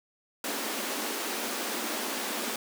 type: high-pass noise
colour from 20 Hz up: pink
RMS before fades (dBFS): -33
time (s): 0.44-2.56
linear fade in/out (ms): 2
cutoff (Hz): 210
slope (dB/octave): 96
effects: none